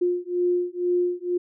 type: beating tone pair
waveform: sine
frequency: 354.1 / 356.2 Hz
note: F4 / F4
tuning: +24 / +34 cents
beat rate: 2.1 Hz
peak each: -24 dBFS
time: 0.01-1.38 s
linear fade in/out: 10 ms
effects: none